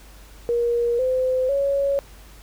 sine tone with pitch steps, 473.8 / 513.7 / 557 Hz, A#4 / C5 / C#5, +28 / -32 / +8 cents, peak -18 dBFS, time 0.49-1.99 s, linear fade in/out 0 ms, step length 500 ms, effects added 50 Hz sine -44 dBFS peak until 2.42 s + pink hiss -49 dBFS RMS until 2.42 s

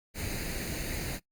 pink noise with comb filter, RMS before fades -35 dBFS, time 0.14-1.2 s, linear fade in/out 50 ms, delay 0.45 ms, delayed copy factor +0.65, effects noise-tail reverb RT60 0.1 s tail -20 dB re dry + Opus 48 kbps

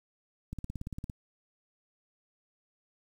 click train, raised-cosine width 5 ms, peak -25 dBFS, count 11, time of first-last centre 0.53-1.098 s, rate 17.6 Hz, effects 9-bit

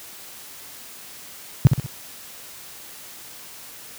sine tone with echo, 132.3 Hz, C3, 20 cents sharp, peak -5 dBFS, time 1.65-1.67 s, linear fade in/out 0 ms, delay 64 ms, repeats 3, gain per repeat -7 dB, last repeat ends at 1.862 s, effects white hiss -41 dBFS RMS until 3.98 s + high-pass 60 Hz 12 dB/octave

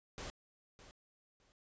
pink noise with echo, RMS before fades -45 dBFS, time 0.18-0.3 s, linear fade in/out 0 ms, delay 610 ms, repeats 2, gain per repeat -13 dB, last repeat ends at 1.52 s, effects resampled to 16000 Hz

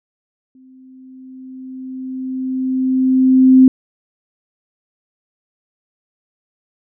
sine tone with exponential growth, 259.8 Hz, C4, 12 cents flat, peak -3 dBFS, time 0.55-3.68 s, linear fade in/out 2 ms, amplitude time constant 680 ms, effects none

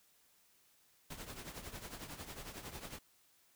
pink noise with tremolo, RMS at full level -45 dBFS, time 1.1-2.99 s, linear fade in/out 5 ms, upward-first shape triangle, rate 11 Hz, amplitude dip 75%, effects white hiss -70 dBFS RMS until 3.55 s

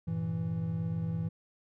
triangle chord, E diminished, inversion first, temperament equal with one note detuned, 98 / 115.6 / 164.81 Hz, G2 / Bb2 / E3, 0 / -14 / 0 cents, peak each -36 / -36 / -30 dBFS, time 0.07-1.29 s, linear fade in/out 10 ms, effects none

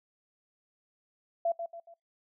sine tone with echo, 676 Hz, E5, 43 cents sharp, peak -25 dBFS, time 1.45-1.52 s, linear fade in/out 5 ms, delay 140 ms, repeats 3, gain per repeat -8 dB, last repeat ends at 1.94 s, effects noise-tail reverb RT60 0.2 s tail -24 dB re dry

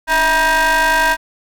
35% pulse ring-modulated tone, 311.1 Hz, D#4, in tune, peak -7 dBFS, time 0.07-1.17 s, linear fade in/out 50 ms, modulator 1270 Hz, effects none

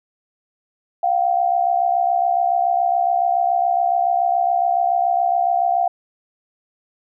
sine tone pair together, 701 / 768.1 Hz, F5 / G5, +6 / -35 cents, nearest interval major second, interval 159 cents, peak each -17 / -19 dBFS, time 1.03-5.88 s, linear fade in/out 5 ms, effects none

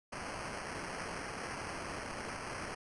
white noise with sample-and-hold, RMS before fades -42 dBFS, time 0.12-2.75 s, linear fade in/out 10 ms, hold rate 3675 Hz, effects resampled to 24000 Hz

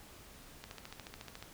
click train, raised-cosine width 0.2 ms, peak -28 dBFS, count 12, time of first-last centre 0.64-1.426 s, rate 14 Hz, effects pink hiss -55 dBFS RMS until 1.53 s

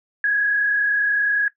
sine tone with frequency modulation, 1667 Hz, G#6, 6 cents sharp, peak -16 dBFS, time 0.24-1.48 s, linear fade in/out 2 ms, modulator 30.5 Hz, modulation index 1, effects noise-tail reverb RT60 0.1 s tail -17 dB re dry

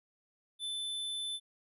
square tone, 3520 Hz, A7, in tune, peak -36 dBFS, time 0.59-1.4 s, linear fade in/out 50 ms, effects resampled to 32000 Hz

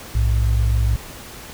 sine tone pair together, 60.16 / 107.2 Hz, B1 / A2, -45 / -45 cents, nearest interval minor seventh, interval 1000 cents, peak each -15 / -19 dBFS, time 0.15-0.96 s, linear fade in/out 5 ms, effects tanh soft clip ceiling -7 dBFS + pink hiss -37 dBFS RMS until 1.53 s

